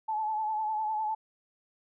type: tone with vibrato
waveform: sine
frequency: 864 Hz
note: A5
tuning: 32 cents flat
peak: -28 dBFS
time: 0.08-1.15 s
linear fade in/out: 10 ms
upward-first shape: sine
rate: 9.9 Hz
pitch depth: 42 cents each way
effects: none